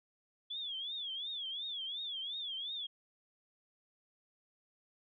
sine tone with vibrato, 3396 Hz, G#7, 38 cents sharp, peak -38 dBFS, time 0.5-2.87 s, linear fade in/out 10 ms, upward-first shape triangle, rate 2.8 Hz, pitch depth 180 cents each way, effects none

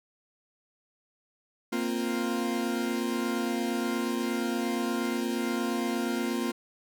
40% pulse chord, Bb suspended second, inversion none, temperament equal, 233.1 / 261.6 / 349.2 Hz, Bb3 / C4 / F4, 0 / 0 / 0 cents, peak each -30 / -32 / -32 dBFS, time 1.72-6.52 s, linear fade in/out 10 ms, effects none

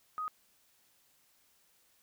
sine tone, 1251 Hz, D#6, 9 cents sharp, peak -34 dBFS, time 0.18-0.28 s, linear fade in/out 0 ms, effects white hiss -69 dBFS RMS until 2.02 s

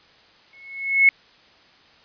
sine tone with exponential growth, 2189 Hz, C#7, 22 cents flat, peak -8 dBFS, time 0.53-1.09 s, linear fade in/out 1 ms, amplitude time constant 120 ms, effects white hiss -53 dBFS RMS until 2.04 s + resampled to 11025 Hz

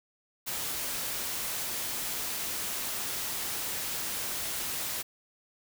white noise, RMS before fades -34 dBFS, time 0.46-5.03 s, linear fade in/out 20 ms, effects none

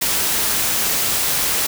white noise, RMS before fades -19 dBFS, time 0.01-1.67 s, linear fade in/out 10 ms, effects none

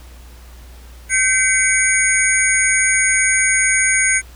sine tone cluster, 1545 / 2042 / 2251 / 6620 / 9100 Hz, G6 / C7 / C#7 / G#8 / C#9, -26 / -43 / +26 / -6 / +44 cents, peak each -19 dBFS, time 1.09-4.22 s, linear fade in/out 50 ms, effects added 60 Hz sine -37 dBFS peak until 4.35 s + pink hiss -46 dBFS RMS until 4.35 s

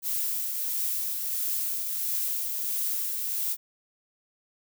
violet noise with tremolo, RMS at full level -28 dBFS, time 0.02-3.57 s, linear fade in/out 50 ms, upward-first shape triangle, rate 1.5 Hz, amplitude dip 35%, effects none

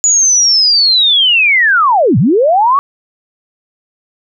sine linear two-way sweep, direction down then up, 6940 to 103.8 to 1151 Hz, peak -6 dBFS, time 0.04-2.79 s, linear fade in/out 0 ms, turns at 2.18 s, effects none

